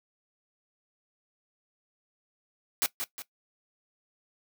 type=noise with echo; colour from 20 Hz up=white; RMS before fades=-26 dBFS; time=2.82-2.86 s; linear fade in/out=0 ms; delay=180 ms; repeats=2; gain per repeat=-7 dB; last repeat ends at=3.22 s; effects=noise-tail reverb RT60 0.1 s tail -18 dB re dry + high-pass 150 Hz 12 dB/octave